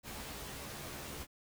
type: noise with comb filter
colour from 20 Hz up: pink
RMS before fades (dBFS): -45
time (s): 0.03-1.27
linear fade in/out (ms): 50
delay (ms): 14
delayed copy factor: +0.8
effects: none